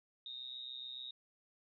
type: tone with amplitude modulation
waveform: sine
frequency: 3729 Hz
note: A#7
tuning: in tune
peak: -40 dBFS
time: 0.26-1.11 s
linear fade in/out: 2 ms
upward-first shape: sine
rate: 127 Hz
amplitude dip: 85%
effects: none